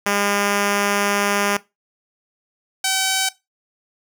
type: tone pair in turn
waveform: 5% pulse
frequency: 202.6 / 764.9 Hz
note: G#3 / G5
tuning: -43 / -43 cents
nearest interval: octave + major seventh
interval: 2300 cents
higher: second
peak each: -6 dBFS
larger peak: neither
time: 0.06-1.57 / 2.84-3.29 s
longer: first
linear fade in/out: 5 ms
effects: noise-tail reverb RT60 0.2 s tail -18 dB re dry